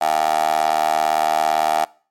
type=tone with high-pass filter; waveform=15% pulse; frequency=77.78 Hz; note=D#2; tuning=in tune; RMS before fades=-18 dBFS; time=0.01-1.85 s; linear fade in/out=5 ms; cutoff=730 Hz; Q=5.8; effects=noise-tail reverb RT60 0.4 s tail -22 dB re dry + MP3 64 kbps